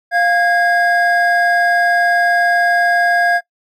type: tone pair together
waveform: triangle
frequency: 698.1 / 1638 Hz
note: F5 / G#6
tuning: -1 / -24 cents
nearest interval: octave + minor third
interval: 1477 cents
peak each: -12 dBFS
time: 0.11-3.41 s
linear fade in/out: 50 ms
effects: noise-tail reverb RT60 0.1 s tail -18 dB re dry